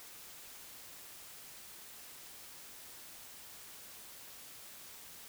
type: silence
effects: white hiss -52 dBFS RMS until 5.28 s